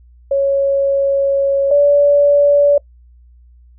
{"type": "tone pair in turn", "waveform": "sine", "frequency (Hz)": [553, 574.9], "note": ["C#5", "D5"], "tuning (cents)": [-4, -37], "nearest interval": "minor second", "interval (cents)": 67, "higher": "second", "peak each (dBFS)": [-11, -7], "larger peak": "second", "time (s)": [[0.31, 1.71], [1.71, 2.78]], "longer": "first", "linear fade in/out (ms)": 5, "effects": ["noise-tail reverb RT60 0.1 s tail -24 dB re dry", "added 60 Hz sine -42 dBFS peak until 3.78 s"]}